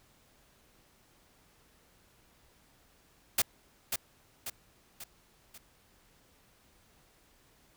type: noise with echo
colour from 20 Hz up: white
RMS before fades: -26 dBFS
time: 3.38-3.42 s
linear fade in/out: 5 ms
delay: 540 ms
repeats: 4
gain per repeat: -6 dB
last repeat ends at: 5.58 s
effects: pink hiss -65 dBFS RMS until 7.76 s